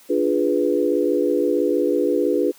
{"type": "chord", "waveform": "sine", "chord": "D diminished seventh", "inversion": "none", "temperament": "equal", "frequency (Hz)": [293.7, 349.2, 415.3, 493.9], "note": ["D4", "F4", "Ab4", "Cb5"], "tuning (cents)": [0, 0, 0, 0], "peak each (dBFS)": -22, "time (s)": [0.09, 2.52], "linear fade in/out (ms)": 20, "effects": ["white hiss -50 dBFS RMS until 2.58 s", "high-pass 150 Hz 12 dB/octave"]}